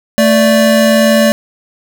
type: tone pair together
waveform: square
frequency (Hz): 221.6 / 583.8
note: A3 / D5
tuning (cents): +13 / -10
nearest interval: octave + perfect fourth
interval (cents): 1677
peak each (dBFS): -10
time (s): 0.18-1.32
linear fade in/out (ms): 0
effects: 7-bit